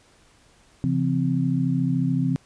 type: tone cluster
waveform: sine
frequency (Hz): 135.9 / 169.7 / 259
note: C#3 / F3 / C4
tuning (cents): -34 / -49 / -17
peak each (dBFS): -24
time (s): 0.84-2.36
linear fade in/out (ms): 0
effects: pink hiss -57 dBFS RMS until 2.45 s + resampled to 22050 Hz